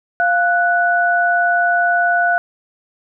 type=tone pair together; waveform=sine; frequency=698.5 / 1480 Hz; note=F5 / F#6; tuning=0 / 0 cents; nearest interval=octave + minor second; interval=1300 cents; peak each=-15 dBFS; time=0.2-2.38 s; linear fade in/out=0 ms; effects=none